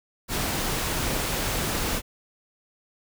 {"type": "noise", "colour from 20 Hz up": "pink", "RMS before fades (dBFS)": -27, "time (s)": [0.28, 2.02], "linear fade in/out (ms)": 50, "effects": []}